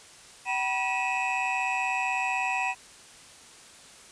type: tone cluster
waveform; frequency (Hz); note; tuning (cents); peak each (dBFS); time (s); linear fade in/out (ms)
triangle; 762 / 973 / 1932 / 2484 / 2620; G5 / B5 / B6 / D#7 / E7; -49 / -26 / -39 / -3 / -11; -29 / -30 / -35 / -31 / -30; 0.45-2.75; 50
effects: white hiss -50 dBFS RMS until 4.11 s + resampled to 22050 Hz